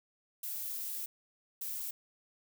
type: noise bursts at uneven times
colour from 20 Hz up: violet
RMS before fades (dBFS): -39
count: 2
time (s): 0.43-1.06 / 1.61-1.91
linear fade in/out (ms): 5
effects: none